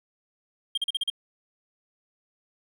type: tone bursts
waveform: triangle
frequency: 3208 Hz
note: G7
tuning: 39 cents sharp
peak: -22 dBFS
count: 6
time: 0.75-1.101 s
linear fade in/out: 5 ms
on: 26 ms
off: 39 ms
effects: none